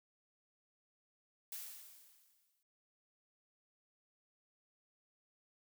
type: noise with exponential decay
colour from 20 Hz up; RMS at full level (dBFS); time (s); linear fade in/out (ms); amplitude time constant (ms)
blue; -44; 1.52-2.63; 2; 240
effects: none